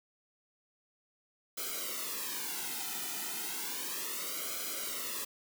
white noise with flanger, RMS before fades -38 dBFS, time 1.57-5.25 s, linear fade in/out 10 ms, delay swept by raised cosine 1.1 to 1.83 ms, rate 0.33 Hz, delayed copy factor -1, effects high-pass 200 Hz 12 dB/octave

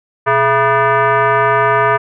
sine tone with frequency modulation, 123.47 Hz, B2, in tune, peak -9 dBFS, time 0.26-1.98 s, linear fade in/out 20 ms, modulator 546 Hz, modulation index 2.8, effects none

